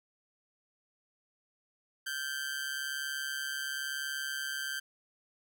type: tone with amplitude modulation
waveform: sawtooth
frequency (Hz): 1564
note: G6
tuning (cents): -4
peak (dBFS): -28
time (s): 2.06-4.8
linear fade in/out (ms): 10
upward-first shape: sine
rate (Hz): 141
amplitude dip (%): 65
effects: none